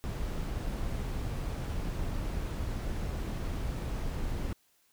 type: noise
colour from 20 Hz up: brown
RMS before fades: -34 dBFS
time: 0.04-4.53 s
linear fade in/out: 0 ms
effects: white hiss -69 dBFS RMS until 4.92 s